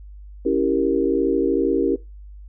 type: chord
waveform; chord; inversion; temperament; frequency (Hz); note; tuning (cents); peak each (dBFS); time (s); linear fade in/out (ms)
sine; C# diminished seventh; none; equal; 277.2 / 329.6 / 392 / 466.2; C#4 / E4 / G4 / Bb4; 0 / 0 / 0 / 0; -22; 0.45-1.96; 10
effects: noise-tail reverb RT60 0.2 s tail -17 dB re dry + added 50 Hz sine -37 dBFS peak until 2.48 s